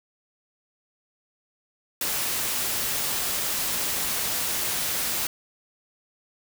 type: noise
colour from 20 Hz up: white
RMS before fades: -27 dBFS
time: 2.01-5.27 s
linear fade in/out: 2 ms
effects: none